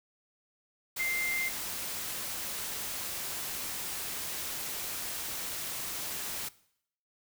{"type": "tone in noise", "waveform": "sine", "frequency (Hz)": 2093, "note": "C7", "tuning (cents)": 0, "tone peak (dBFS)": -29, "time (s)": [0.99, 1.49], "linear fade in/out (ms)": 10, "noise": "white", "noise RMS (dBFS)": -37, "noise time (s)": [0.96, 6.49], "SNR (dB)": 5, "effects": ["noise-tail reverb RT60 0.7 s tail -20 dB re dry"]}